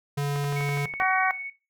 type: tone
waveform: square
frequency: 142.9 Hz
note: D3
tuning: 47 cents flat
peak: -25 dBFS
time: 0.17-0.86 s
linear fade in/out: 10 ms
type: click train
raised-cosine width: 0.5 ms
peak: -22 dBFS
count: 9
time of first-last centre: 0.36-1.021 s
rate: 12.1 Hz
type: tone with tremolo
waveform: sine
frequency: 2217 Hz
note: C#7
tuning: in tune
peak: -31 dBFS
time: 0.56-1.5 s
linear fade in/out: 5 ms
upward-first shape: sine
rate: 18 Hz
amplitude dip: 30%
type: harmonic tone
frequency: 376.3 Hz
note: F#4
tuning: 29 cents sharp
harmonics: 2 / 3 / 4 / 5 / 6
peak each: -25 / -27 / -28 / -29 / -30 dBFS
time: 1-1.31 s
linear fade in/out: 0 ms
effects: noise-tail reverb RT60 0.3 s tail -18 dB re dry